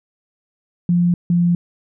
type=tone pair in turn; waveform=sine; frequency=174.61 / 173.62 Hz; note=F3 / F3; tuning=0 / -10 cents; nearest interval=unison; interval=10 cents; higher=first; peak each=-12 dBFS; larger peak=neither; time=0.89-1.14 / 1.3-1.55 s; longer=neither; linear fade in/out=2 ms; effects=none